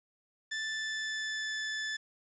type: tone with pitch glide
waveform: sawtooth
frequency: 1760 to 1742.8 Hz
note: A6 to A6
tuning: 0 to -17 cents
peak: -30 dBFS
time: 0.51-1.97 s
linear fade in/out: 10 ms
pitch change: -17 cents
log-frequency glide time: 0.64-1.61 s
effects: resampled to 16000 Hz + 10-bit